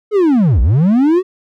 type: linear two-way sweep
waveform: triangle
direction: down then up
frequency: 438.3 to 51.91 to 385.3 Hz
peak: -6 dBFS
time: 0.11-1.23 s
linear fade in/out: 50 ms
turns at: 0.61 s
effects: none